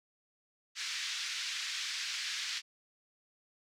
white band-pass noise, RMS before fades -38 dBFS, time 0.75-2.62 s, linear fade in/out 50 ms, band 1600 to 5600 Hz, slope 24 dB/octave, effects none

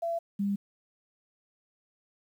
sine tone pair in turn, 674 / 200.4 Hz, E5 / G3, +38 / +38 cents, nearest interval octave + major sixth, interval 2100 cents, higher first, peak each -28 / -26 dBFS, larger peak second, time 0.02-0.19 / 0.39-0.56 s, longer neither, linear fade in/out 10 ms, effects 10-bit

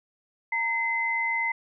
sine tone pair together, 922 / 2052 Hz, A#5 / C7, -19 / -34 cents, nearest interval octave + major second, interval 1385 cents, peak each -30 / -25 dBFS, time 0.52-1.52 s, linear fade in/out 5 ms, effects none

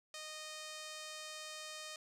5% pulse tone, 618 Hz, D#5, 12 cents flat, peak -34 dBFS, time 0.14-1.96 s, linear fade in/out 2 ms, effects resampled to 32000 Hz

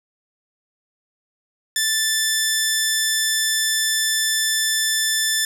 10% pulse tone, 1760 Hz, A6, in tune, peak -9 dBFS, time 1.76-5.45 s, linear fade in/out 2 ms, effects none

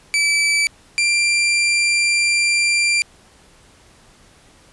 sawtooth tone pair in turn, 2311 / 2370 Hz, D7 / D7, -28 / +15 cents, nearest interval unison, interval 43 cents, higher second, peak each -11 dBFS, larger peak neither, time 0.14-0.67 / 0.98-3.02 s, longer second, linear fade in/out 0 ms, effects pink hiss -50 dBFS RMS until 4.72 s + resampled to 24000 Hz

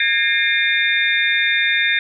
sine tone cluster, 1642 / 1824 / 2125 / 2401 / 3621 Hz, G#6 / A#6 / C7 / D7 / A7, -20 / -38 / +26 / +38 / +49 cents, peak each -21 dBFS, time 0-1.99 s, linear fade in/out 2 ms, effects none

